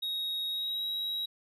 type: tone with pitch glide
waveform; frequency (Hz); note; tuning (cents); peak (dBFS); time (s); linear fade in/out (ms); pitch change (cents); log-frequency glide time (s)
triangle; 3773 to 3846; A#7 to B7; +20 to -47; -30; 0.02-1.26; 10; +33; 0.48-0.84
effects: none